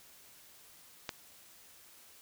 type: click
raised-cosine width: 0.2 ms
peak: -18 dBFS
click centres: 1.092 s
effects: white hiss -58 dBFS RMS until 2.21 s